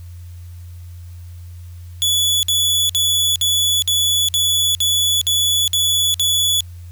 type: tone bursts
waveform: sawtooth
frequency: 3424 Hz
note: A7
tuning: 48 cents flat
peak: -11 dBFS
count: 10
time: 2.02-6.606 s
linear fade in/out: 0 ms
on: 410 ms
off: 54 ms
effects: added 87 Hz sine -32 dBFS peak until 6.91 s + white hiss -53 dBFS RMS until 6.91 s